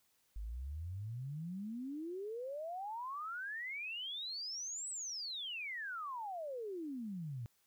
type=exponential two-way sweep; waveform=sine; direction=up then down; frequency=49 to 8140 to 111.2 Hz; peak=-40 dBFS; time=0.36-7.46 s; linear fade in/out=0 ms; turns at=4.9 s; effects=white hiss -75 dBFS RMS until 7.66 s